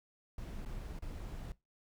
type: noise with dropouts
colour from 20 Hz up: brown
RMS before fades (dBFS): -43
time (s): 0.38-1.52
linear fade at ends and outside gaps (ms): 2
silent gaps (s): 0.65-0.659 / 0.99-1.022
effects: noise-tail reverb RT60 0.2 s tail -19 dB re dry